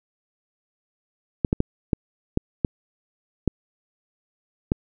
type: clicks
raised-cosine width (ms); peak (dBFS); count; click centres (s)
3; -6; 8; 1.448 / 1.529 / 1.604 / 1.932 / 2.374 / 2.648 / 3.477 / 4.719
effects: none